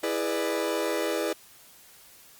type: chord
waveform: 40% pulse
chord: E dominant seventh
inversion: none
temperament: equal with one note detuned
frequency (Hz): 329.6 / 415.3 / 493.9 / 595.5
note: E4 / G#4 / B4 / D5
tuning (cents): 0 / 0 / 0 / +24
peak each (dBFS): -31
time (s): 0.03-1.33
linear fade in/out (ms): 5
effects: white hiss -53 dBFS RMS until 2.39 s + Opus 48 kbps